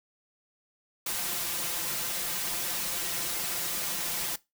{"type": "noise with comb filter", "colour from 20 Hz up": "white", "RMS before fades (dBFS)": -32, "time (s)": [1.06, 4.36], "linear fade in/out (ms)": 5, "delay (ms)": 5.8, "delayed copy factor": 1, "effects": ["noise-tail reverb RT60 0.2 s tail -19 dB re dry"]}